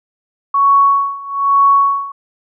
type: tone with tremolo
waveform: sine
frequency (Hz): 1114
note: C#6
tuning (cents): +8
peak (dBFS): -6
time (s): 0.54-2.12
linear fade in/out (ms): 5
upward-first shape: sine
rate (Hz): 1.1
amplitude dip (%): 90
effects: none